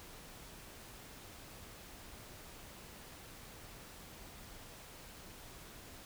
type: silence
effects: pink hiss -53 dBFS RMS until 6.05 s